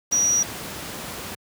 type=tone in noise; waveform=sine; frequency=5790 Hz; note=F#8; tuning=38 cents flat; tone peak=-17 dBFS; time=0.12-0.43 s; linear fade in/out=5 ms; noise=pink; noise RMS=-33 dBFS; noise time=0.11-1.35 s; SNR=+13 dB; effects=high-pass 100 Hz 12 dB/octave